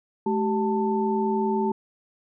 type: tone cluster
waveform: sine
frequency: 215.1 / 385.7 / 887 Hz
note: A3 / G4 / A5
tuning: -39 / -28 / +14 cents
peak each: -25 / -25 / -27 dBFS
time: 0.26-1.72 s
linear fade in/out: 5 ms
effects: none